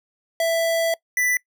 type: tone pair in turn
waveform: square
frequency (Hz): 662 / 1983.8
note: E5 / B6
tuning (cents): +7 / +7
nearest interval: octave + perfect fifth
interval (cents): 1900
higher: second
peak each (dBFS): -19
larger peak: neither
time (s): 0.4-0.94 / 1.17-1.37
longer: first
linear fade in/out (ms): 2
effects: noise-tail reverb RT60 0.1 s tail -22 dB re dry